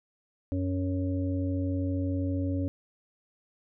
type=harmonic tone; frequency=92.5 Hz; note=F#2; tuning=in tune; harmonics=1 / 3 / 5 / 6; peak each=-29 / -30 / -45 / -39 dBFS; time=0.52-2.68 s; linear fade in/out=0 ms; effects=none